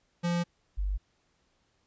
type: tone pair in turn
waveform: square / sine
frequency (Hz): 173 / 48.73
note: F3 / G1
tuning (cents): -16 / -10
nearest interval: octave + minor seventh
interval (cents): 2194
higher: first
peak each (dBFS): -27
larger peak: neither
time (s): 0.23-0.44 / 0.77-0.98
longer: neither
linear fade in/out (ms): 20
effects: pink hiss -72 dBFS RMS until 1.86 s + resampled to 16000 Hz